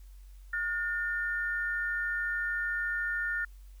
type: tone pair together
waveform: sine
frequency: 1433.6 / 1800 Hz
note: F6 / A6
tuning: +45 / +39 cents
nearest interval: major third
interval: 394 cents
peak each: -32 / -32 dBFS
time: 0.53-3.45 s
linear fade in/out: 5 ms
effects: added 47 Hz sine -47 dBFS peak until 3.8 s + white hiss -67 dBFS RMS until 3.8 s